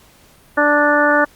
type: harmonic tone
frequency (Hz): 293.7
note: D4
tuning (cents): 0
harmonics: 1 / 2 / 3 / 4 / 5 / 6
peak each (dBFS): -19 / -16 / -20 / -19 / -16 / -19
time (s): 0.57-1.25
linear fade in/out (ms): 10
effects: pink hiss -49 dBFS RMS until 1.35 s + Opus 48 kbps